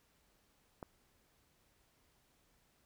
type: click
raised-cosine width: 1 ms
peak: -30 dBFS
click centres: 0.828 s
effects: pink hiss -73 dBFS RMS until 2.85 s